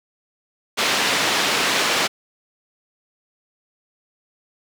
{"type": "band-pass noise", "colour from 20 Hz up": "white", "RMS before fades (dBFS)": -20, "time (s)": [0.77, 2.08], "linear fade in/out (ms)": 20, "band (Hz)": [200, 3900], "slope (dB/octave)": 12, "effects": []}